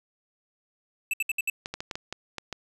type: tone bursts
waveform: square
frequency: 2637 Hz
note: E7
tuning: in tune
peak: -25 dBFS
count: 5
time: 1.11-1.499 s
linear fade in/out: 2 ms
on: 25 ms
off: 66 ms
type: clicks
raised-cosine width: 0.2 ms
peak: -16 dBFS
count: 8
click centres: 1.659 / 1.74 / 1.805 / 1.912 / 1.955 / 2.126 / 2.383 / 2.527 s
effects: resampled to 32000 Hz